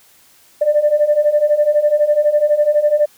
sine beating tone pair, 587.3 / 599.3 Hz, D5 / D5, 0 / +35 cents, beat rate 12 Hz, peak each -15 / -12 dBFS, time 0.61-3.06 s, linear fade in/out 10 ms, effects tanh soft clip ceiling -4 dBFS + white hiss -50 dBFS RMS until 3.17 s

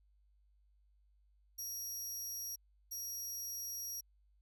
25% pulse tone bursts at uneven times, 5680 Hz, F8, 28 cents sharp, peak -36 dBFS, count 2, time 1.58-2.56 / 2.91-4.01 s, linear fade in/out 10 ms, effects added 50 Hz sine -67 dBFS peak until 4.41 s

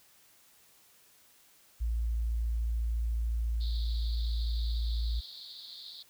sine tone, 57 Hz, A#1, 38 cents flat, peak -28 dBFS, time 1.8-5.21 s, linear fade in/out 20 ms
white band-pass noise, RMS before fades -47 dBFS, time 3.6-6.03 s, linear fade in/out 10 ms, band 3500 to 4600 Hz, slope 96 dB/octave
effects white hiss -62 dBFS RMS until 6.09 s

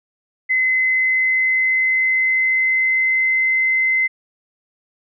sine tone with pitch glide, 2042 to 2060 Hz, C7 to C7, -43 to -28 cents, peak -14 dBFS, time 0.49-4.08 s, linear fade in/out 20 ms, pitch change +15 cents, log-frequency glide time 0.6-3.46 s, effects none

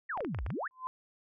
sine exponential two-way sweep, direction down then up, 1983 to 48.51 to 1983 Hz, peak -33 dBFS, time 0.09-0.68 s, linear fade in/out 10 ms, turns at 0.44 s
clicks, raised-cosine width 0.5 ms, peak -26 dBFS, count 7, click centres 0.175 / 0.206 / 0.248 / 0.347 / 0.388 / 0.464 / 0.504 s
sine tone with exponential growth, 1028 Hz, C6, 31 cents flat, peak -30 dBFS, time 0.71-0.87 s, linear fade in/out 0 ms, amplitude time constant 34 ms
effects none

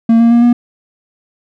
triangle tone with pitch steps, 228.5 / 232.4 / 236.3 / 240.3 Hz, A#3 / A#3 / A#3 / B3, -34 / -5 / +24 / -47 cents, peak -3 dBFS, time 0.09-0.53 s, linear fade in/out 5 ms, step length 110 ms, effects none

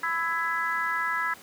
harmonic tone with a mistuned harmonic, 333.2 Hz, E4, 19 cents sharp, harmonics 3 / 4 / 5 / 6, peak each -32 / -30 / -29 / -33 dBFS, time 0.03-1.34 s, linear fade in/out 5 ms, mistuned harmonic 4, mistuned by -22 cents, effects pink hiss -48 dBFS RMS until 1.42 s + high-pass 200 Hz 12 dB/octave

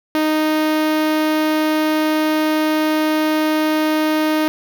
sawtooth tone with notch filter, 309.8 Hz, D#4, 7 cents flat, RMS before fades -17 dBFS, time 0.15-4.48 s, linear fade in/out 0 ms, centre 7700 Hz, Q 0.92, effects none

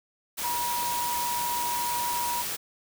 sine tone in noise, 961 Hz, B5, 48 cents flat, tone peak -28 dBFS, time 0.43-2.43 s, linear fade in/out 20 ms, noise white, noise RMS -32 dBFS, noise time 0.37-2.57 s, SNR +1 dB, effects none

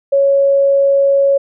sine tone, 554.4 Hz, C#5, in tune, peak -8 dBFS, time 0.12-1.38 s, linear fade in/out 10 ms, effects none

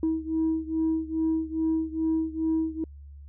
sine beating tone pair, 319.9 / 322.3 Hz, D#4 / E4, +48 / -39 cents, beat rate 2.4 Hz, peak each -25 / -27 dBFS, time 0.03-2.84 s, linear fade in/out 2 ms, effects tanh soft clip ceiling -19 dBFS + added 71 Hz sine -42 dBFS peak until 3.28 s

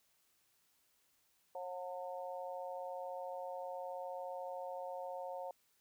harmonic tone, 180.7 Hz, F#3, 41 cents flat, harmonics 3 / 4 / 5, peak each -44 / -46 / -48 dBFS, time 1.55-5.51 s, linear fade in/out 2 ms, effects white hiss -75 dBFS RMS until 5.8 s

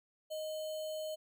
sine tone with sample-and-hold, 622.3 Hz, D#5, in tune, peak -37 dBFS, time 0.3-1.16 s, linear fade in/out 20 ms, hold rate 3675 Hz, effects none

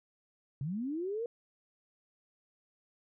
sine linear sweep, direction up, 126.9 to 482.9 Hz, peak -33 dBFS, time 0.61-1.26 s, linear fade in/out 2 ms, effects none

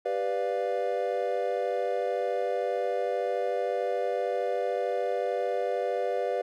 triangle chord, G dominant seventh, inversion none, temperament equal, 392 / 493.9 / 587.3 / 698.5 Hz, G4 / B4 / D5 / F5, 0 / 0 / 0 / 0 cents, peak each -32 / -28 / -30 / -31 dBFS, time 0.05-6.42 s, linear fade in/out 10 ms, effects none

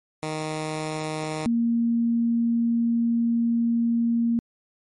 10% pulse / sine tone pair in turn, 155.56 / 233.1 Hz, D#3 / A#3, 0 / 0 cents, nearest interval perfect fifth, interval 700 cents, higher second, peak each -19 dBFS, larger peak neither, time 0.23-1.46 / 1.46-4.39 s, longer second, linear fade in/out 0 ms, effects MP3 48 kbps

